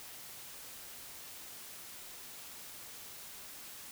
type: silence
effects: white hiss -49 dBFS RMS until 3.91 s